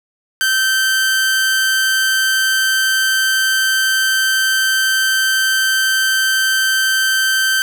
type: tone with amplitude modulation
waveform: sawtooth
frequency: 1552 Hz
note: G6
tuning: 18 cents flat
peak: -8 dBFS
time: 0.41-7.62 s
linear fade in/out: 0 ms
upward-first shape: sine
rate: 238 Hz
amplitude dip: 30%
effects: none